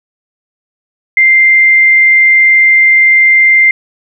sine tone, 2093 Hz, C7, in tune, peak -3 dBFS, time 1.17-3.71 s, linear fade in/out 2 ms, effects none

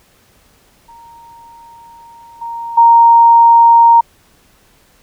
sine tone with level steps, 930 Hz, A#5, 4 cents flat, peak -36 / -21 / -3 dBFS, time 0.88-4.01 s, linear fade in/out 10 ms, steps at 2.41 / 2.77 s, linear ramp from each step 10 ms, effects pink hiss -51 dBFS RMS until 5.02 s

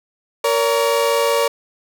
30% pulse tone pair together, 466.2 / 566.5 Hz, A#4 / C#5, 0 / +37 cents, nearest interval minor third, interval 337 cents, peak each -15 dBFS, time 0.44-1.48 s, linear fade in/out 5 ms, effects none

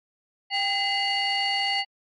sine tone cluster, 791 / 2043 / 2852 / 4471 Hz, G5 / C7 / F7 / C#8, +15 / -42 / +36 / +14 cents, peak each -27 dBFS, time 0.5-1.85 s, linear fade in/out 50 ms, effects tanh soft clip ceiling -16 dBFS + MP3 48 kbps

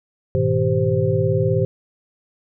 sine tone cluster, 102.5 / 121.3 / 158.3 / 390.3 / 520 Hz, G#2 / B2 / D#3 / G4 / C5, -22 / -31 / +30 / -8 / -11 cents, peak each -22 dBFS, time 0.35-1.65 s, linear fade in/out 0 ms, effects none

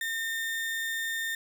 35% pulse tone, 1818 Hz, A#6, 44 cents flat, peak -28 dBFS, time 0.01-1.35 s, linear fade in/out 2 ms, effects none

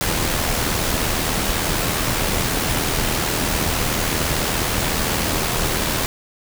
pink noise with amplitude modulation, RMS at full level -19 dBFS, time 0.01-6.06 s, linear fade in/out 0 ms, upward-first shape sine, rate 79.7 Hz, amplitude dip 40%, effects none

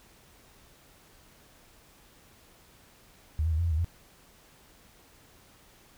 sine tone with pitch steps, 77.3 / 82.3 / 77.6 / 85.3 / 84.1 / 76.9 / 85 Hz, D#2 / E2 / D#2 / F2 / E2 / D#2 / F2, -11 / -2 / -4 / -40 / +35 / -20 / -46 cents, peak -24 dBFS, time 3.39-3.845 s, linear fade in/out 0 ms, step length 65 ms, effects pink hiss -58 dBFS RMS until 5.97 s

